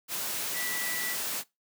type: tone in noise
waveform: sine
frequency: 1963 Hz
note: B6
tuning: 11 cents flat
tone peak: -34 dBFS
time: 0.53-1.17 s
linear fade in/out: 50 ms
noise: white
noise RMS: -33 dBFS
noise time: 0.08-1.44 s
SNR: -4 dB
effects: noise-tail reverb RT60 0.2 s tail -21 dB re dry + high-pass 150 Hz 12 dB/octave